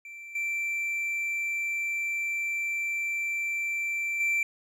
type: tone with level steps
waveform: triangle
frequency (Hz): 2344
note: D7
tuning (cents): -4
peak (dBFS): -39 / -26 / -22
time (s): 0.05-4.43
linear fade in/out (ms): 2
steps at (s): 0.35 / 4.2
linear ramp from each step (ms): 5
effects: none